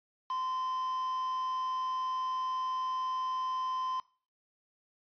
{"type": "tone with quantisation", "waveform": "triangle", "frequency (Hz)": 1031, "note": "C6", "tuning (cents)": -26, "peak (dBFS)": -30, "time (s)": [0.3, 4], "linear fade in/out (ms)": 2, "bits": 7, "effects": ["noise-tail reverb RT60 0.4 s tail -20 dB re dry", "resampled to 11025 Hz"]}